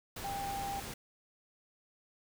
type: tone in noise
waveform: sine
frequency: 794 Hz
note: G5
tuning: 22 cents sharp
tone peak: -36 dBFS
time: 0.24-0.8 s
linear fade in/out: 5 ms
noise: pink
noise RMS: -43 dBFS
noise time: 0.16-0.94 s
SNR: +4 dB
effects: none